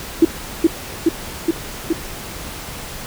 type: tone with echo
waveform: sine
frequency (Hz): 329.6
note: E4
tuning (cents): 0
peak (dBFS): -5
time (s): 0.22-0.25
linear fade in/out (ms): 5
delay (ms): 420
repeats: 4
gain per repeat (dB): -2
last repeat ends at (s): 1.93
effects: pink hiss -31 dBFS RMS until 3.06 s